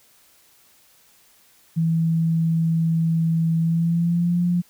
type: tone with pitch glide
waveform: sine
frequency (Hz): 163.8 to 175.56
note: E3 to F3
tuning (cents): -11 to +9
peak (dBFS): -17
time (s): 1.76-4.62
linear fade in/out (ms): 20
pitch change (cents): +120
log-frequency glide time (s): 3.59-4.43
effects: white hiss -56 dBFS RMS until 4.69 s